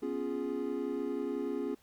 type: chord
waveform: triangle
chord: C# dominant seventh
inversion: third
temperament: equal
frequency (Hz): 246.9 / 277.2 / 349.2 / 415.3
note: B3 / C#4 / E#4 / G#4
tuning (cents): 0 / 0 / 0 / 0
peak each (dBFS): -38 / -35 / -37 / -35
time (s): 0.02-1.75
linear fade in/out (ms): 10
effects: pink hiss -66 dBFS RMS until 1.82 s